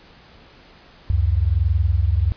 sine tone pair together, 69.7 / 90.9 Hz, C#2 / F#2, +10 / -30 cents, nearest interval perfect fourth, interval 460 cents, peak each -18 / -18 dBFS, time 1.1-2.32 s, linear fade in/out 0 ms, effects pink hiss -48 dBFS RMS until 2.36 s + resampled to 11025 Hz

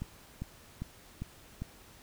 click train, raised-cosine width 5 ms, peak -24 dBFS, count 5, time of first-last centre 0.02-1.62 s, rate 2.5 Hz, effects pink hiss -56 dBFS RMS until 2.02 s

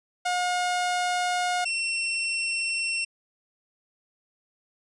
sawtooth tone pair in turn, 718 / 2711 Hz, F5 / E7, +48 / +48 cents, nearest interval octave + major seventh, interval 2300 cents, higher second, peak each -20 / -22 dBFS, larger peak first, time 0.25-1.65 / 1.65-3.05 s, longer neither, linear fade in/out 10 ms, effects resampled to 22050 Hz

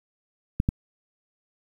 clicks, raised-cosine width 5 ms, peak -9 dBFS, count 2, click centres 0.601 / 0.689 s, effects 8-bit

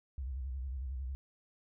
sine tone with vibrato, 65.41 Hz, C2, in tune, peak -36 dBFS, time 0.18-1.15 s, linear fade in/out 0 ms, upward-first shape square, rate 11 Hz, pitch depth 98 cents each way, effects none

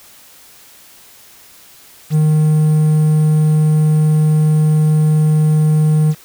triangle tone with quantisation, 154.1 Hz, D#3, 16 cents flat, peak -7 dBFS, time 2.1-6.15 s, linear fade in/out 50 ms, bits 6, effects white hiss -43 dBFS RMS until 6.24 s

